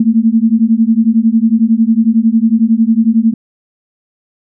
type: beating tone pair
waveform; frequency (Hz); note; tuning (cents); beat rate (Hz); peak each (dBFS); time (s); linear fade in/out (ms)
sine; 220 / 231; A3 / A#3; 0 / -16; 11; -10; 0-3.34; 5
effects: none